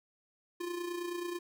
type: tone with amplitude modulation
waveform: square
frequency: 349.2 Hz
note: F4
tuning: in tune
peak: -34 dBFS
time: 0.6-1.39 s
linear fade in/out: 10 ms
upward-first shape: sine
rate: 29.3 Hz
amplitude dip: 55%
effects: none